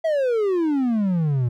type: exponential sweep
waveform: triangle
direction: down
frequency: 665 to 116.54 Hz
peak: -16 dBFS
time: 0.04-1.49 s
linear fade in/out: 10 ms
effects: none